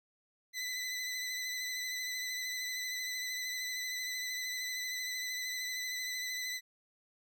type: tone with vibrato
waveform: 20% pulse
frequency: 2004 Hz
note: B6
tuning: 25 cents sharp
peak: -31 dBFS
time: 0.53-6.61 s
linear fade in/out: 50 ms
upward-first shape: sine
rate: 13 Hz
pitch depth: 28 cents each way
effects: none